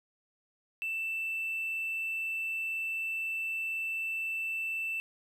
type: tone with hard clipping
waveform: triangle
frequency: 2661 Hz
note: E7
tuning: 16 cents sharp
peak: -32 dBFS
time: 0.82-5 s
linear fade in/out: 0 ms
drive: 4 dB
effects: none